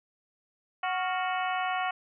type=harmonic tone with a mistuned harmonic; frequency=370 Hz; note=F#4; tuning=in tune; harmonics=2 / 3 / 4 / 5 / 6 / 7 / 8; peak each=-30 / -34 / -36 / -38 / -40 / -41 / -42 dBFS; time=0.83-1.91 s; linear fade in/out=5 ms; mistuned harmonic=4; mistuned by=-93 cents; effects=none

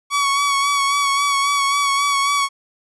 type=tone with vibrato; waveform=sawtooth; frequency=1124 Hz; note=C#6; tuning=24 cents sharp; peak=-12 dBFS; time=0.1-2.49 s; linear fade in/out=50 ms; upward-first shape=sine; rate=3.7 Hz; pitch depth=29 cents each way; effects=resampled to 24000 Hz

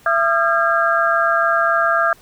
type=tone cluster; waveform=sine; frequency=671 / 1215 / 1362 / 1619 Hz; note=E5 / D#6 / F6 / G#6; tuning=+31 / -42 / -44 / -45 cents; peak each=-19 dBFS; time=0.06-2.13 s; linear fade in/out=2 ms; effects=pink hiss -49 dBFS RMS until 2.21 s

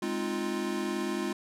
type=chord; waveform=square; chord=F minor seventh; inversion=first; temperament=equal; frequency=207.7 / 261.6 / 311.1 / 349.2 Hz; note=Ab3 / C4 / Eb4 / F4; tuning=0 / 0 / 0 / 0 cents; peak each=-36 / -38 / -38 / -34 dBFS; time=0.02-1.33 s; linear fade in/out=5 ms; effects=low-pass 11000 Hz 12 dB/octave

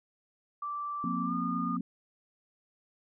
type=tone with pitch glide; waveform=sine; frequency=1169 to 1218.6 Hz; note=D6 to D#6; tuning=-8 to -36 cents; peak=-33 dBFS; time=0.62-1.77 s; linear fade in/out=5 ms; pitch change=+72 cents; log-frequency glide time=1.24-1.33 s
type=chord; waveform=sine; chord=F suspended fourth; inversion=none; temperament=equal with one note detuned; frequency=177.87 / 233.1 / 261.6 Hz; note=F3 / Bb3 / C4; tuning=+32 / 0 / 0 cents; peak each=-35 dBFS; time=1.04-1.81 s; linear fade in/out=2 ms
effects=none

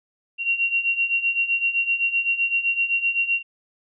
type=beating tone pair; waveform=sine; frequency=2746 / 2753.8 Hz; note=F7 / F7; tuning=-30 / -25 cents; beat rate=7.8 Hz; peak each=-25 / -21 dBFS; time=0.38-3.43 s; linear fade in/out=50 ms; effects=none

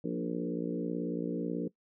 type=harmonic tone with a mistuned harmonic; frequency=58.27 Hz; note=A#1; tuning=in tune; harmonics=3 / 4 / 5 / 6 / 7 / 8 / 9; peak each=-37 / -38 / -36 / -42 / -43 / -39 / -47 dBFS; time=0.04-1.68 s; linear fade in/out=5 ms; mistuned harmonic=5; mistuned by=+20 cents; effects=noise-tail reverb RT60 0.1 s tail -20 dB re dry

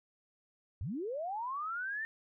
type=linear sweep; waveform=sine; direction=up; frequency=69.4 to 1817 Hz; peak=-35 dBFS; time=0.81-2.05 s; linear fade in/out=0 ms; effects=none

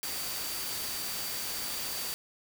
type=tone in noise; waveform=sine; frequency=4631 Hz; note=D8; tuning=25 cents flat; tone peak=-41 dBFS; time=0.03-2.14 s; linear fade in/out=0 ms; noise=white; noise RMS=-36 dBFS; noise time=0.03-2.14 s; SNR=-8 dB; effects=none

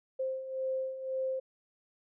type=beating tone pair; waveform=sine; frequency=523.3 / 525.2 Hz; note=C5 / C5; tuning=0 / +6 cents; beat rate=1.9 Hz; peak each=-39 / -33 dBFS; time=0.19-1.4 s; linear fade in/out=10 ms; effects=none

